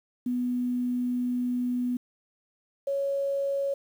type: tone pair in turn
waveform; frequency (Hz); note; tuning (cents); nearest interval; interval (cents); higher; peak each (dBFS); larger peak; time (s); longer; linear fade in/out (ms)
sine; 246.9 / 555.3; B3 / C#5; 0 / +3; octave + major second; 1403; second; -25; neither; 0.26-1.97 / 2.87-3.74; first; 5
effects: 9-bit